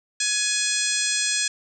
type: harmonic tone with a mistuned harmonic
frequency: 841 Hz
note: G#5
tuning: 22 cents sharp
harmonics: 2 / 3 / 4 / 5 / 6 / 7 / 8 / 9 / 10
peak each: -30 / -30 / -30 / -30 / -30 / -30 / -30 / -30 / -30 dBFS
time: 0.2-1.48 s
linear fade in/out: 5 ms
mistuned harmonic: 3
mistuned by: -20 cents
effects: none